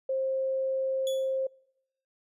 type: tone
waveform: sine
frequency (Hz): 530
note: C5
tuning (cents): +22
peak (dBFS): -26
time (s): 0.09-1.47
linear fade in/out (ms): 5
type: tone with exponential decay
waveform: sawtooth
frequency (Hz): 3411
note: G#7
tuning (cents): +46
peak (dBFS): -31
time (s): 1.07-1.37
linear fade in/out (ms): 1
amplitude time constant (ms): 64
effects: noise-tail reverb RT60 0.8 s tail -26 dB re dry + resampled to 32000 Hz